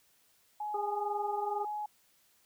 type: tone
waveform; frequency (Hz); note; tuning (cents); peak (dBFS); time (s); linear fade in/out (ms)
sine; 841; G#5; +22; -34; 0.6-1.86; 5
type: harmonic tone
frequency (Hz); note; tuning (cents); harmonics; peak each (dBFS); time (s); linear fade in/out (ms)
409.5; G#4; -24; 1 / 2 / 3; -37 / -37 / -43; 0.74-1.65; 5
effects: white hiss -68 dBFS RMS until 2.45 s